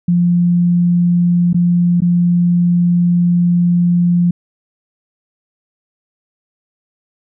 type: tone with dropouts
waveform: sine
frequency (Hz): 174.6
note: F3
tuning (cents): 0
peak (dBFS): -9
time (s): 0.08-4.31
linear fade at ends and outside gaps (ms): 5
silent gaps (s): 1.531-1.544 / 2.005-2.019
effects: none